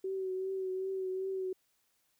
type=tone with vibrato; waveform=sine; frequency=378.5 Hz; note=F#4; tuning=39 cents sharp; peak=-33 dBFS; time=0.04-1.53 s; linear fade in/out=5 ms; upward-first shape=triangle; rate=2.6 Hz; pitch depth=33 cents each way; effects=white hiss -75 dBFS RMS until 2.19 s